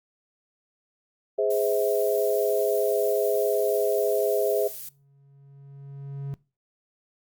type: chord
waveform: sine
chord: Ab augmented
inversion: none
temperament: just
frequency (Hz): 415.3 / 519.1 / 648.9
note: Ab4 / C5 / E5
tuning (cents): 0 / -14 / -27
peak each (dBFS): -24 / -27 / -26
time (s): 1.38-4.68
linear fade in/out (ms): 10
type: noise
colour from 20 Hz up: violet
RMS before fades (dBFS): -37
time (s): 1.5-4.89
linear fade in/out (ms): 5
type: tone with exponential growth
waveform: triangle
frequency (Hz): 139.2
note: C#3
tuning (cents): +8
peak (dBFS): -26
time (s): 4.59-6.34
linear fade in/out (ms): 0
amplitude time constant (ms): 380
effects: noise-tail reverb RT60 0.3 s tail -21 dB re dry + Opus 48 kbps